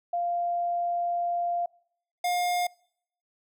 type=tone pair in turn; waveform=sine / square; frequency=696 / 711 Hz; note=F5 / F5; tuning=-6 / +31 cents; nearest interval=unison; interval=37 cents; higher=second; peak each=-25 dBFS; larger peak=neither; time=0.13-1.66 / 2.24-2.67 s; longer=first; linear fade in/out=5 ms; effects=noise-tail reverb RT60 0.7 s tail -26 dB re dry